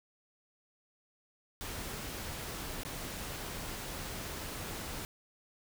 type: noise with dropouts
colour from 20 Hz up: pink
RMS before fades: -41 dBFS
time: 1.61-5.05 s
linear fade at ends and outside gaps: 0 ms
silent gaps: 2.834-2.85 s
effects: none